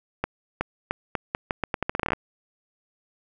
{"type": "accelerating click train", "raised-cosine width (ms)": 0.5, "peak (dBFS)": -9, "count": 18, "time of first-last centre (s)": [0.24, 2.133], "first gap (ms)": 370, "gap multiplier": 0.81, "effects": []}